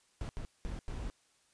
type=noise bursts at uneven times; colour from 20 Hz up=brown; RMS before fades=-39 dBFS; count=4; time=0.21-0.29 / 0.37-0.45 / 0.65-0.79 / 0.88-1.1 s; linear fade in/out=0 ms; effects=white hiss -70 dBFS RMS until 1.53 s + resampled to 22050 Hz